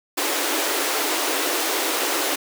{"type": "high-pass noise", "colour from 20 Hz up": "pink", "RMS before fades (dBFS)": -23, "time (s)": [0.17, 2.36], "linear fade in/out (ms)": 10, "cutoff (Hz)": 280, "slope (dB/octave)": 96, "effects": []}